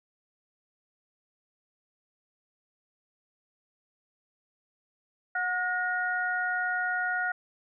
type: tone cluster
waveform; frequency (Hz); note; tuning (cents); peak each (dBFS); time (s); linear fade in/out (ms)
sine; 732 / 1442 / 1864; F#5 / F#6 / A#6; -19 / -45 / -1; -33 / -28 / -35; 5.35-7.32; 5
effects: none